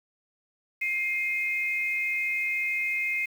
sine tone pair together, 2117 / 2517 Hz, C7 / D#7, +20 / +19 cents, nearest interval minor third, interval 299 cents, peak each -27 / -30 dBFS, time 0.81-3.26 s, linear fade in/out 10 ms, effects 8-bit

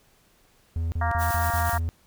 triangle tone bursts, 82.41 Hz, E2, in tune, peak -22 dBFS, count 6, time 0.76-1.89 s, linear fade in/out 0 ms, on 160 ms, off 34 ms
harmonic tone, 233.1 Hz, A#3, in tune, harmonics 3 / 4 / 5 / 6 / 7 / 8, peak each -28 / -30 / -32 / -34 / -35 / -36 dBFS, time 1.01-1.78 s, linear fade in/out 5 ms
blue noise with tremolo, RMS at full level -33 dBFS, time 1.18-1.8 s, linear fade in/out 50 ms, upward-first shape sine, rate 8.2 Hz, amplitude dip 35%
effects pink hiss -61 dBFS RMS until 2.06 s

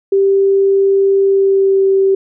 sine tone with pitch glide, 392 to 387.5 Hz, G4 to G4, 0 to -20 cents, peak -8 dBFS, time 0.12-2.15 s, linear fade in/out 5 ms, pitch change -20 cents, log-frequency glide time 1.24-1.86 s, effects none

